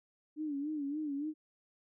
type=tone with vibrato; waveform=sine; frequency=293.7 Hz; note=D4; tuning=in tune; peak=-34 dBFS; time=0.36-1.34 s; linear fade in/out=50 ms; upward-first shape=sine; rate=3.5 Hz; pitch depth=100 cents each way; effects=none